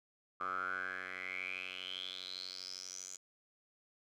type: tone with band-pass filter sweep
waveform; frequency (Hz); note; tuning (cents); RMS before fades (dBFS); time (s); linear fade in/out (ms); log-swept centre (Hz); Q
10% pulse; 92.5; F#2; 0; -43; 0.4-3.17; 10; 1200 to 6800; 9.4
effects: none